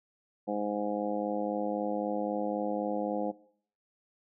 harmonic tone, 103.83 Hz, G#2, in tune, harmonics 2 / 3 / 4 / 5 / 6 / 7 / 8, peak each -36 / -36 / -43 / -34 / -42 / -37 / -41 dBFS, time 0.47-3.32 s, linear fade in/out 20 ms, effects noise-tail reverb RT60 0.6 s tail -20 dB re dry

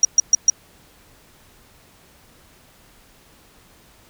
sine tone bursts, 5720 Hz, F8, 41 cents sharp, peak -8 dBFS, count 4, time 0.03-0.5 s, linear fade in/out 2 ms, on 20 ms, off 130 ms, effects pink hiss -52 dBFS RMS until 4.09 s

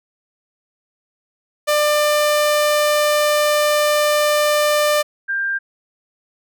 sawtooth / sine tone pair in turn, 596 / 1591.1 Hz, D5 / G6, +25 / +25 cents, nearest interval octave + perfect fourth, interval 1700 cents, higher second, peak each -10 / -18 dBFS, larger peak first, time 1.67-5.03 / 5.28-5.59 s, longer first, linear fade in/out 20 ms, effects none

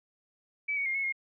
sine tone with pitch steps, 2297 / 2234 / 2124 / 2192 / 2142 Hz, D7 / C#7 / C7 / C#7 / C7, -39 / +13 / +25 / -20 / +40 cents, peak -28 dBFS, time 0.68-1.125 s, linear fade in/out 10 ms, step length 89 ms, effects none

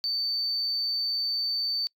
sine tone, 4558 Hz, C#8, 47 cents sharp, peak -25 dBFS, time 0.04-1.87 s, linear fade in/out 0 ms, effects noise-tail reverb RT60 0.1 s tail -26 dB re dry + tanh soft clip ceiling -21 dBFS

